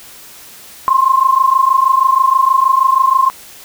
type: tone pair together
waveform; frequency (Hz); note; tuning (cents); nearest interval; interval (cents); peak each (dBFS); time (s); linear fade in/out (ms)
sine; 1046.5 / 1072.8; C6 / C6; 0 / +43; unison; 43; -11; 0.88-3.3; 0
effects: white hiss -37 dBFS RMS until 3.64 s